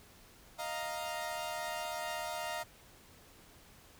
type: chord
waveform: sawtooth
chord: Eb suspended second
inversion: none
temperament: equal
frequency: 622.3 / 698.5 / 932.3 Hz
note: Eb5 / F5 / Bb5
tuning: 0 / 0 / 0 cents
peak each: -38 / -37 / -38 dBFS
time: 0.58-2.64 s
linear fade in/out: 20 ms
effects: pink hiss -59 dBFS RMS until 3.99 s